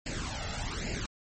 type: noise with flanger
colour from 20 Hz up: pink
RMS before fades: -35 dBFS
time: 0.06-1.06 s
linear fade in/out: 2 ms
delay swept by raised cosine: 0.41 to 1.51 ms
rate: 1.2 Hz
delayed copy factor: +0.7
effects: MP3 32 kbps